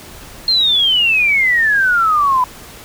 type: exponential sweep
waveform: sine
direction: down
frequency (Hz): 4244 to 987.8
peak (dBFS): -10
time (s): 0.48-2.44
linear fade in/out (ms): 2
effects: pink hiss -36 dBFS RMS until 2.84 s